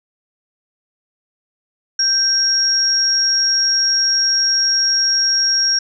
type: tone pair together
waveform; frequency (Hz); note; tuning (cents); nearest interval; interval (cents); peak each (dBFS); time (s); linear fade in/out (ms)
sine; 1568 / 5588; G6 / F8; 0 / 0; octave + minor seventh; 2200; -24 / -13; 1.99-5.79; 5
effects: none